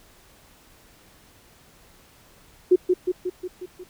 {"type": "tone with echo", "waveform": "sine", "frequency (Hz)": 363.7, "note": "F#4", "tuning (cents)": -30, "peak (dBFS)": -11, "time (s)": [2.71, 2.76], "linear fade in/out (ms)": 10, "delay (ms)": 180, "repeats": 6, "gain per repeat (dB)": -4, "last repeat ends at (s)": 3.84, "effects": ["pink hiss -54 dBFS RMS until 3.89 s"]}